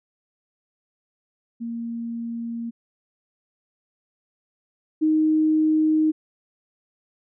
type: tone pair in turn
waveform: sine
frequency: 232.5 / 311.6 Hz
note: A#3 / D#4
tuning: -4 / +3 cents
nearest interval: perfect fourth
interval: 507 cents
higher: second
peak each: -27 / -16 dBFS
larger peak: second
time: 1.6-2.71 / 5.01-6.12 s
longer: neither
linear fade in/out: 20 ms
effects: none